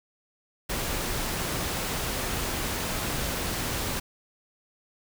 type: noise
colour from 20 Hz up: pink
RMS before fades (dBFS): -30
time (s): 0.69-4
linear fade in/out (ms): 10
effects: none